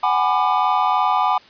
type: chord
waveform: triangle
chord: G# half-diminished seventh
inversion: third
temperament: just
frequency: 747.5 / 830.6 / 996.7 / 1196.1 Hz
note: F#5 / G#5 / B5 / D6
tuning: +17 / 0 / +16 / +31 cents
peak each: -19 dBFS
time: 0.03-1.38 s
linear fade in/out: 5 ms
effects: white hiss -47 dBFS RMS until 1.49 s + resampled to 11025 Hz